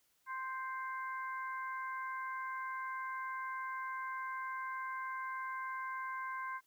harmonic tone, 523.3 Hz, C5, in tune, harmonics 2 / 3 / 4, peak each -40 / -44 / -49 dBFS, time 0.26-6.61 s, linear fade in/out 50 ms, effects white hiss -75 dBFS RMS until 6.66 s

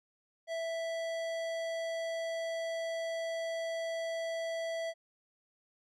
sine tone with tanh clipping, 659.3 Hz, E5, in tune, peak -36 dBFS, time 0.47-4.94 s, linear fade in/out 50 ms, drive 18 dB, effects none

